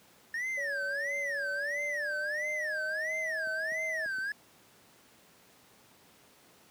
triangle tone with vibrato, 1783 Hz, A6, 22 cents sharp, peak -30 dBFS, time 0.34-4.32 s, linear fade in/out 2 ms, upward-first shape sine, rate 1.5 Hz, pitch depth 270 cents each way
sine tone with pitch glide, 565 to 637.9 Hz, C#5 to D#5, +33 to +43 cents, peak -38 dBFS, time 0.57-4.06 s, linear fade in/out 10 ms, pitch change +210 cents, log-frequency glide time 1.34-3.28 s
clicks, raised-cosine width 3 ms, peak -39 dBFS, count 4, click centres 3.472 / 3.721 / 4.06 / 4.185 s
effects pink hiss -60 dBFS RMS until 6.7 s + high-pass 150 Hz 12 dB/octave

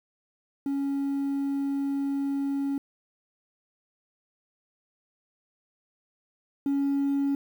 triangle tone pair in turn, 277.9 / 279.1 Hz, C#4 / C#4, +4 / +12 cents, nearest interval unison, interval 8 cents, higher second, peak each -23 / -20 dBFS, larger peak second, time 0.66-2.78 / 6.66-7.35 s, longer first, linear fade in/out 2 ms, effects tanh soft clip ceiling -18 dBFS + 9-bit

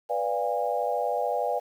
sine chord, B diminished seventh, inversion none, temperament equal with one note detuned, 493.9 / 587.3 / 698.5 / 814.9 Hz, B4 / D5 / F5 / Ab5, 0 / 0 / 0 / -33 cents, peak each -30 dBFS, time 0.09-1.6 s, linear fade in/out 20 ms, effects 9-bit

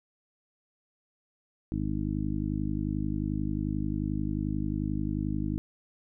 harmonic tone, 51.3 Hz, G#1, 21 cents flat, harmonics 1 / 2 / 3 / 4 / 5 / 6, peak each -35 / -35 / -35 / -35 / -35 / -35 dBFS, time 1.72-5.58 s, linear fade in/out 0 ms, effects none

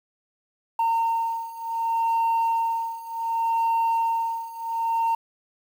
sine beating tone pair, 914 / 914.67 Hz, A#5 / A#5, -34 / -33 cents, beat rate 0.67 Hz, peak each -24 / -22 dBFS, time 0.79-5.15 s, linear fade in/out 5 ms, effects tanh soft clip ceiling -18 dBFS + 8-bit

